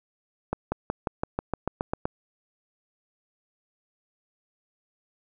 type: accelerating click train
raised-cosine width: 1 ms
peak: -12 dBFS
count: 11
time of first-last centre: 0.53-2.055 s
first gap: 190 ms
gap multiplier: 0.95
effects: none